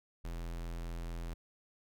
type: tone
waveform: square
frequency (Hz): 42.2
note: E1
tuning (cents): +41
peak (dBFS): -39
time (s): 0.24-1.34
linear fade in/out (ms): 10
effects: none